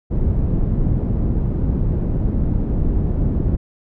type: low-pass noise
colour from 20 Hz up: pink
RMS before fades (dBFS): -18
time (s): 0.1-3.57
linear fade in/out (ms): 20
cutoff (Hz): 240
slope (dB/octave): 12
effects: none